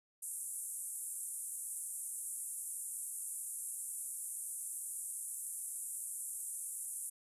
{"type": "band-pass noise", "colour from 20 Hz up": "white", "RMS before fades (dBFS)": -43, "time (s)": [0.22, 7.1], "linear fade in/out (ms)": 10, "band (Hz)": [8200, 11000], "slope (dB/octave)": 48, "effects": ["resampled to 32000 Hz"]}